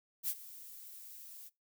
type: noise with ADSR envelope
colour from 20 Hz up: violet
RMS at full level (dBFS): -33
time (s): 0.23-1.5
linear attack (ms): 56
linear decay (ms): 54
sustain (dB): -18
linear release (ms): 30
effects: noise-tail reverb RT60 0.2 s tail -21 dB re dry